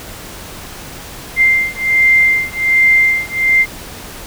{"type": "beating tone pair", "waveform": "sine", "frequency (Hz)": [2093, 2094.3], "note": ["C7", "C7"], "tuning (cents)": [0, 1], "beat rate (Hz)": 1.3, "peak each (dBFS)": -12, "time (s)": [1.36, 3.66], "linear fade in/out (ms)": 50, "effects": ["pink hiss -31 dBFS RMS until 4.26 s"]}